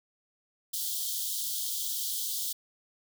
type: high-pass noise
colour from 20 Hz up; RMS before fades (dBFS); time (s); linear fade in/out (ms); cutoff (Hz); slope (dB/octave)
white; -33; 0.73-2.53; 10; 3100; 96
effects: none